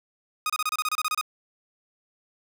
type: tone bursts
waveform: sawtooth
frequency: 1244.5 Hz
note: D#6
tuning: in tune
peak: -20 dBFS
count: 12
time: 0.46-1.212 s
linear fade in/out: 2 ms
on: 37 ms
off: 28 ms
effects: none